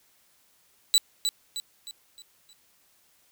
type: tone with echo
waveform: 30% pulse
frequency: 3951 Hz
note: B7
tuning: in tune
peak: -14 dBFS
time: 0.94-0.98 s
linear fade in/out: 0 ms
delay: 310 ms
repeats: 5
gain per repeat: -7 dB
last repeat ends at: 2.53 s
effects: white hiss -64 dBFS RMS until 3.31 s